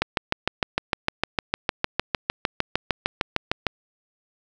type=click train; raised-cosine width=0.3 ms; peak=-4 dBFS; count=25; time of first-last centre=0.02-3.667 s; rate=6.58 Hz; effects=none